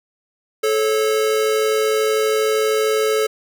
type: tone pair together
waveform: square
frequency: 434.4 / 547.3 Hz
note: A4 / C#5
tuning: -22 / -22 cents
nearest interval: major third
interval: 400 cents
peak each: -17 / -24 dBFS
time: 0.63-3.27 s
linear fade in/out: 10 ms
effects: none